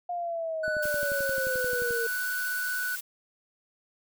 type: exponential sweep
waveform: sine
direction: down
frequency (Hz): 711 to 457.6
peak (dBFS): -29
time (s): 0.09-2.07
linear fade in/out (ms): 5
type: tone with vibrato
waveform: triangle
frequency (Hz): 1486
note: F#6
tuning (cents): +7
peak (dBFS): -27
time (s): 0.63-2.96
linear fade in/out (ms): 10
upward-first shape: sine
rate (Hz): 16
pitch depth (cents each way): 8
type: click train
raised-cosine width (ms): 3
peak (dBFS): -30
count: 15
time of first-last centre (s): 0.68-1.908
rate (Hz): 11.4
type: noise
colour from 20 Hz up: blue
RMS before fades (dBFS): -37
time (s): 0.82-3.01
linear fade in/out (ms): 10
effects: none